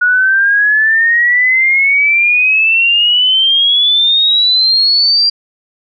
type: exponential sweep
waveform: sine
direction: up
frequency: 1452 to 4770 Hz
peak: -7 dBFS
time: 0.01-5.3 s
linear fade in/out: 10 ms
effects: none